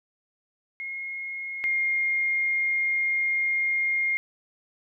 sine tone pair in turn, 2153 / 2128 Hz, C7 / C7, +49 / +29 cents, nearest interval unison, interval 20 cents, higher first, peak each -31 / -22 dBFS, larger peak second, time 0.8-1.64 / 1.64-4.17 s, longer second, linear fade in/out 0 ms, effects none

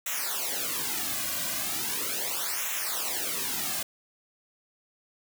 white noise with flanger, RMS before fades -31 dBFS, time 0.06-3.83 s, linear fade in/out 5 ms, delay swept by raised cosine 0.21 to 2.31 ms, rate 0.38 Hz, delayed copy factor -1, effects none

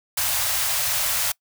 white band-stop noise, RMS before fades -23 dBFS, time 0.17-1.32 s, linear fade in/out 5 ms, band 140 to 560 Hz, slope 48 dB/octave, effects noise-tail reverb RT60 0.1 s tail -24 dB re dry

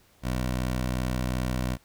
15% pulse tone, 62.7 Hz, B1, 27 cents sharp, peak -20 dBFS, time 0.22-1.78 s, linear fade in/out 50 ms, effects pink hiss -61 dBFS RMS until 1.84 s

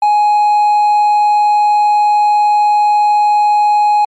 triangle tone with hard clipping, 835 Hz, G#5, 9 cents sharp, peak -8 dBFS, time 0.02-4.05 s, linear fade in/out 5 ms, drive 5 dB, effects MP3 48 kbps

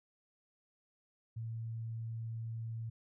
sine tone, 113.6 Hz, A#2, 44 cents flat, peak -38 dBFS, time 1.36-2.9 s, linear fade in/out 10 ms, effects none

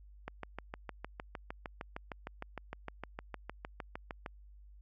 click train, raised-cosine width 0.5 ms, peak -25 dBFS, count 27, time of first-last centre 0.28-4.262 s, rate 6.53 Hz, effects added 50 Hz sine -53 dBFS peak until 4.81 s

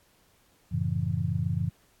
sine chord, F# minor seventh, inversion none, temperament just, 92.5 / 111 / 138.75 / 166.5 Hz, F#2 / A2 / C#3 / E3, 0 / +16 / +2 / +18 cents, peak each -31 dBFS, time 0.71-1.7 s, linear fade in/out 20 ms, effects pink hiss -64 dBFS RMS until 2 s + AAC 64 kbps

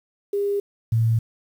sine tone pair in turn, 403.7 / 113.54 Hz, G#4 / A#2, -49 / -45 cents, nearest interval octave + minor seventh, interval 2196 cents, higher first, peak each -20 / -16 dBFS, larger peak second, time 0.33-0.6 / 0.92-1.19 s, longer neither, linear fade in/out 5 ms, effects 8-bit

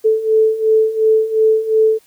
sine beating tone pair, 437 / 439.8 Hz, A4 / A4, -12 / -1 cents, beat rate 2.8 Hz, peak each -16 / -12 dBFS, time 0.04-1.99 s, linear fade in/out 20 ms, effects white hiss -53 dBFS RMS until 2.06 s

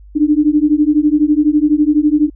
sine beating tone pair, 293.7 / 305.7 Hz, D4 / D#4, 0 / -30 cents, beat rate 12 Hz, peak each -12 dBFS, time 0.15-2.3 s, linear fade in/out 20 ms, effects added 50 Hz sine -36 dBFS peak until 2.35 s

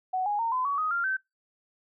sine tone with pitch steps, 745 / 826.6 / 917.2 / 1017.7 / 1129.2 / 1252.9 / 1390.2 / 1542.5 Hz, F#5 / G#5 / A#5 / C6 / C#6 / D#6 / F6 / G6, +12 / -8 / -28 / -48 / +32 / +12 / -8 / -28 cents, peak -25 dBFS, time 0.13-1.17 s, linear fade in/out 10 ms, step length 130 ms, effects noise-tail reverb RT60 0.2 s tail -24 dB re dry

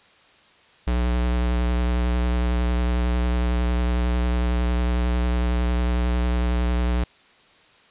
square tone with vibrato, 60.5 Hz, B1, 35 cents flat, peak -20 dBFS, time 0.87-7.04 s, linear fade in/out 5 ms, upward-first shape triangle, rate 11 Hz, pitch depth 31 cents each way, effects white hiss -54 dBFS RMS until 7.9 s + resampled to 8000 Hz

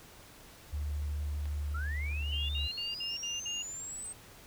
sine tone with pitch glide, 73.8 to 73.08 Hz, D2 to D2, +9 to -8 cents, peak -32 dBFS, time 0.72-2.68 s, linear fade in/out 20 ms, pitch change -17 cents, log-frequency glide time 1.46-1.98 s
click, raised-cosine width 0.3 ms, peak -34 dBFS, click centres 1.456 s
sine linear sweep, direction up, 1300 to 8340 Hz, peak -39 dBFS, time 1.74-4.13 s, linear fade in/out 10 ms
sine tone bursts, 2809 Hz, F7, 9 cents sharp, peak -35 dBFS, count 6, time 2.32-3.625 s, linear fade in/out 5 ms, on 170 ms, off 57 ms
effects pink hiss -54 dBFS RMS until 4.46 s

